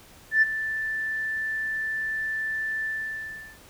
sine tone with ADSR envelope, 1763 Hz, A6, 3 cents sharp, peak -13 dBFS, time 0.31-3.59 s, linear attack 110 ms, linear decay 23 ms, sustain -13 dB, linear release 740 ms, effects tanh soft clip ceiling -10 dBFS + pink hiss -51 dBFS RMS until 3.69 s

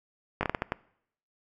slowing click train, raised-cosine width 0.5 ms, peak -12 dBFS, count 7, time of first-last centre 0.41-0.721 s, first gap 20 ms, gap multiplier 1.38, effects noise-tail reverb RT60 0.7 s tail -22 dB re dry

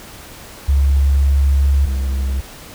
sine / triangle tone pair in turn, 69.3 / 66.68 Hz, C#2 / C2, 0 / +33 cents, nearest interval minor second, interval 67 cents, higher first, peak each -10 / -14 dBFS, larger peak first, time 0.68-1.86 / 1.86-2.41 s, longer first, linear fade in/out 10 ms, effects pink hiss -37 dBFS RMS until 2.74 s

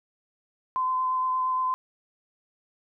sine tone with vibrato, 1027 Hz, C6, 33 cents flat, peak -23 dBFS, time 0.76-1.74 s, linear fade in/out 0 ms, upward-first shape sine, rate 8.6 Hz, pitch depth 12 cents each way, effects none

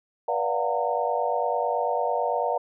sine tone cluster, 485.4 / 584 / 693 / 742 / 915 Hz, B4 / D5 / F5 / F#5 / A#5, -30 / -10 / -14 / +5 / -32 cents, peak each -29 dBFS, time 0.28-2.58 s, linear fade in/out 5 ms, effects none

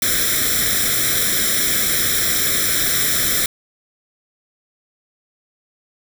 white noise with comb filter, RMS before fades -18 dBFS, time 0.02-3.46 s, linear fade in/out 2 ms, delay 0.54 ms, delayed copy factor +1, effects none

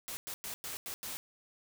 white noise bursts at uneven times, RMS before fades -41 dBFS, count 6, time 0.08-0.17 / 0.27-0.34 / 0.44-0.54 / 0.64-0.77 / 0.86-0.94 / 1.03-1.17 s, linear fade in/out 0 ms, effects none

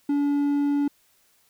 triangle tone, 286.4 Hz, D4, 43 cents flat, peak -18 dBFS, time 0.09-0.88 s, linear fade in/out 5 ms, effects white hiss -63 dBFS RMS until 1.49 s

